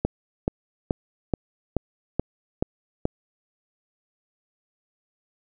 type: click train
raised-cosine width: 2 ms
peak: -8 dBFS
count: 8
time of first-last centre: 0.05-3.054 s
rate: 2.33 Hz
effects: none